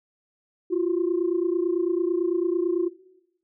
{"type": "tone pair together", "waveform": "sine", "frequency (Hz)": [341, 370], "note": ["F4", "F#4"], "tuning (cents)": [-41, 0], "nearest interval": "minor second", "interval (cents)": 141, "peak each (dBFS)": -23, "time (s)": [0.7, 2.89], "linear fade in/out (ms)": 20, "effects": ["noise-tail reverb RT60 0.9 s tail -18 dB re dry", "tanh soft clip ceiling -15 dBFS"]}